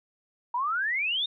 sine exponential sweep, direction up, 932.3 to 3729 Hz, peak -25 dBFS, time 0.54-1.26 s, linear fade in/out 5 ms, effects none

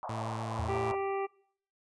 white band-pass noise, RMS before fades -40 dBFS, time 0.03-0.95 s, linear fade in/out 0 ms, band 580 to 1100 Hz, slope 48 dB/octave
sawtooth tone, 111.6 Hz, A2, 25 cents sharp, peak -32 dBFS, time 0.09-0.92 s, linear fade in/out 5 ms
sine tone with exponential decay, 82.41 Hz, E2, in tune, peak -31 dBFS, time 0.59-1.15 s, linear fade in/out 5 ms, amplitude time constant 120 ms
harmonic tone, 392 Hz, G4, in tune, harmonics 1 / 2 / 3 / 5 / 6 / 7, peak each -32 / -36 / -40 / -47 / -48 / -52 dBFS, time 0.68-1.27 s, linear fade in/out 20 ms
effects noise-tail reverb RT60 0.6 s tail -23 dB re dry + resampled to 22050 Hz

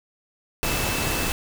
sine tone in noise, 2637 Hz, E7, in tune, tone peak -32 dBFS, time 0.63-1.32 s, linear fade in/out 0 ms, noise pink, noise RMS -25 dBFS, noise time 0.63-1.32 s, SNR -10 dB, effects none

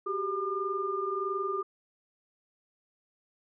sine tone cluster, 380.5 / 402 / 1204 Hz, F#4 / G4 / D6, +48 / +44 / +43 cents, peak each -34 / -35 / -32 dBFS, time 0.06-1.63 s, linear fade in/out 10 ms, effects none

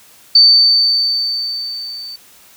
sine tone with level ramp, 4559 Hz, C#8, 48 cents sharp, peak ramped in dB -3 to -27 dBFS, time 0.35-2.16 s, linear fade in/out 5 ms, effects white hiss -45 dBFS RMS until 2.56 s

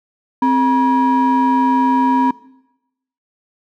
triangle ring-modulated tone, 349.2 Hz, F4, in tune, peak -6 dBFS, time 0.42-2.31 s, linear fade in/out 5 ms, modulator 611 Hz, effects noise-tail reverb RT60 0.9 s tail -21 dB re dry

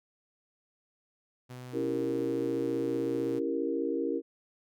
sawtooth tone, 125.6 Hz, B2, 30 cents sharp, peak -38 dBFS, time 1.49-3.4 s, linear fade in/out 20 ms
sine chord, C# diminished seventh, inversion none, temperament equal with one note detuned, 277.2 / 332.5 / 392 / 466.2 Hz, C#4 / E4 / G4 / Bb4, 0 / +15 / 0 / 0 cents, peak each -34 / -33 / -36 / -33 dBFS, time 1.72-4.22 s, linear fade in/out 50 ms
effects none

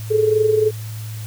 sine tone with amplitude modulation, 431.1 Hz, A4, 35 cents flat, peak -10 dBFS, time 0.1-0.71 s, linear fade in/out 20 ms, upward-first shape sine, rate 23.2 Hz, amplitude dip 65%, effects added 109 Hz sine -27 dBFS peak until 1.26 s + white hiss -40 dBFS RMS until 1.26 s

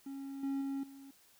triangle tone with level steps, 274 Hz, C#4, 20 cents flat, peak -39 / -31 / -33 / -48 dBFS, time 0.06-1.11 s, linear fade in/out 5 ms, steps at 0.43 / 0.61 / 0.83 s, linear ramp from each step 5 ms, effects white hiss -65 dBFS RMS until 1.39 s

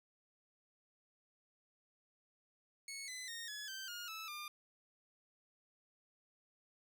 15% pulse tone with pitch steps, 2200 / 2017 / 1850 / 1696.4 / 1555.6 / 1426.5 / 1308.1 / 1199.6 Hz, C#7 / B6 / A#6 / G#6 / G6 / F6 / E6 / D6, -14 / +36 / -14 / +36 / -14 / +36 / -14 / +36 cents, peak -38 dBFS, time 2.88-4.48 s, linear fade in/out 2 ms, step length 200 ms, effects none

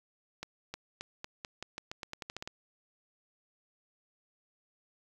accelerating click train, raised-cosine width 0.2 ms, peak -22 dBFS, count 15, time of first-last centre 0.43-2.475 s, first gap 310 ms, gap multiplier 0.87, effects 9-bit

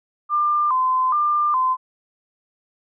sine tone with vibrato, 1108.7 Hz, C#6, in tune, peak -16 dBFS, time 0.29-1.77 s, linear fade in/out 50 ms, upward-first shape square, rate 1.2 Hz, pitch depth 130 cents each way, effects none

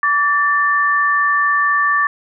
sine tone pair together, 1153.6 / 1778 Hz, D6 / A6, -31 / +18 cents, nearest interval perfect fifth, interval 749 cents, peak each -15 dBFS, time 0.03-2.07 s, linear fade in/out 2 ms, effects none

